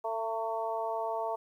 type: harmonic tone with a mistuned harmonic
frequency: 223.7 Hz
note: A3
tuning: 29 cents sharp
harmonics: 2 / 3 / 4 / 5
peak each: -38 / -34 / -35 / -41 dBFS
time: 0.04-1.36 s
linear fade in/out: 10 ms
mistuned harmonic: 4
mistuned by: +19 cents
effects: 11-bit